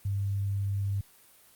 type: tone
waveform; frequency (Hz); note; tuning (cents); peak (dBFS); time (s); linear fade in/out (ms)
sine; 99.3; G2; +23; -27; 0.05-1.01; 5
effects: white hiss -58 dBFS RMS until 1.55 s + Opus 32 kbps